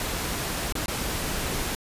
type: noise with dropouts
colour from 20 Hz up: pink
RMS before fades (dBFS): -29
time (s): 0-1.75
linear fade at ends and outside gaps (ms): 1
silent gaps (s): 0.724-0.753 / 0.859-0.881
effects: resampled to 32000 Hz